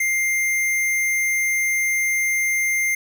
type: tone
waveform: square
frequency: 2100 Hz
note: C7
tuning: 6 cents sharp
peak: -19 dBFS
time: 0-2.95 s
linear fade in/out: 5 ms
effects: none